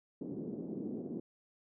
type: band-pass noise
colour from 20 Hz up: pink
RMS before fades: -41 dBFS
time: 0.21-1.2 s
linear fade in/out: 5 ms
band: 190 to 380 Hz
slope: 24 dB/octave
effects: none